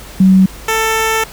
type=tone pair in turn; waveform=sine / 10% pulse; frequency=189.1 / 443.8 Hz; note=F#3 / A4; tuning=+38 / +15 cents; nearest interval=octave + minor third; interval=1477 cents; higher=second; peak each=-4 dBFS; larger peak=neither; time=0.2-0.46 / 0.68-1.24 s; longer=second; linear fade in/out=5 ms; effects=added 50 Hz sine -34 dBFS peak until 1.32 s + pink hiss -34 dBFS RMS until 1.32 s